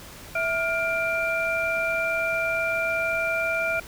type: tone cluster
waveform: sine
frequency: 658 / 1411 / 2364 Hz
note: E5 / F6 / D7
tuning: -3 / +17 / +11 cents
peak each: -27 dBFS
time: 0.35-3.8 s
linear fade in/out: 5 ms
effects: pink hiss -43 dBFS RMS until 3.87 s

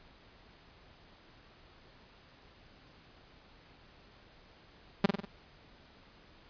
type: tone with echo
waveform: sawtooth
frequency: 198.4 Hz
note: G3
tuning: 21 cents sharp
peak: -16 dBFS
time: 5.04-5.06 s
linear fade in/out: 5 ms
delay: 48 ms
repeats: 4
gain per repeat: -5 dB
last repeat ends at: 5.252 s
effects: pink hiss -59 dBFS RMS until 6.49 s + resampled to 11025 Hz

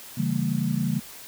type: chord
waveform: sine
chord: C# diminished seventh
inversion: none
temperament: equal with one note detuned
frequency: 138.59 / 164.81 / 196 / 227.5 Hz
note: C#3 / E3 / G3 / Bb3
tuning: 0 / 0 / 0 / -42 cents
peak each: -28 dBFS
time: 0.17-1 s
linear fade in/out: 10 ms
effects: white hiss -43 dBFS RMS until 1.27 s

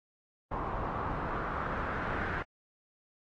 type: noise with low-pass filter sweep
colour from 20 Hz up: pink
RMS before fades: -35 dBFS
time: 0.51-2.43 s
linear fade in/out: 10 ms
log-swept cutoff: 1000 to 1600 Hz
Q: 3
effects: AAC 32 kbps

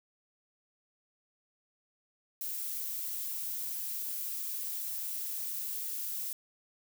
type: noise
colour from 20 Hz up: violet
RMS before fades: -37 dBFS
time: 2.41-6.33 s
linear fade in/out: 2 ms
effects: none

